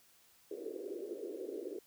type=band-pass noise; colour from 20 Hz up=pink; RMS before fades=-43 dBFS; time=0.51-1.79 s; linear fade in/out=5 ms; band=330 to 480 Hz; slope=48 dB/octave; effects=white hiss -66 dBFS RMS until 1.86 s